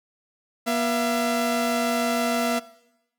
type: tone pair together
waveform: sawtooth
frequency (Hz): 240.1 / 674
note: B3 / E5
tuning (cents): -49 / +38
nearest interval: octave + tritone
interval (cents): 1787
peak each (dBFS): -21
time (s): 0.66-2.6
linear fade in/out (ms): 20
effects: noise-tail reverb RT60 0.9 s tail -19 dB re dry